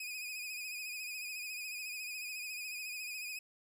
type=tone with vibrato; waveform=sawtooth; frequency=2489 Hz; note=D#7; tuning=in tune; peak=-37 dBFS; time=0-3.39 s; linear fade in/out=5 ms; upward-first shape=sine; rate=14 Hz; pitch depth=53 cents each way; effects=none